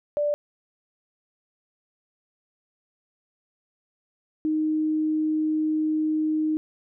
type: tone pair in turn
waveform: sine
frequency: 587.3 / 310.4 Hz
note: D5 / D#4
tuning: 0 / -4 cents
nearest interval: major seventh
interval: 1104 cents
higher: first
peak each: -21 dBFS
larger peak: neither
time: 0.17-0.34 / 4.45-6.57 s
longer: second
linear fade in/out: 0 ms
effects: none